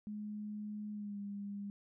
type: tone with pitch glide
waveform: sine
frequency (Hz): 210 to 201.8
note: G#3 to G#3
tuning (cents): +19 to -49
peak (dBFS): -40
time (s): 0.07-1.7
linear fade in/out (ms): 0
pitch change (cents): -68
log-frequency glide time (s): 0.92-1.19
effects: none